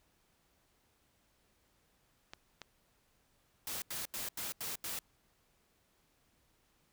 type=clicks; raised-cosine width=0.2 ms; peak=-28 dBFS; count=2; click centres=2.335 / 2.617 s
type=noise bursts; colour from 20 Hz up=white; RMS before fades=-40 dBFS; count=6; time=3.67-4.99 s; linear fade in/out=2 ms; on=150 ms; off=84 ms
effects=pink hiss -73 dBFS RMS until 6.92 s